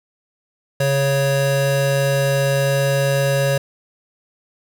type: tone pair together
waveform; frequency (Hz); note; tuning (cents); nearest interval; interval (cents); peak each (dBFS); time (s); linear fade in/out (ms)
square; 138.59 / 553.5; C#3 / C#5; 0 / -3; 2 octaves; 2397; -19; 0.8-3.58; 5
effects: none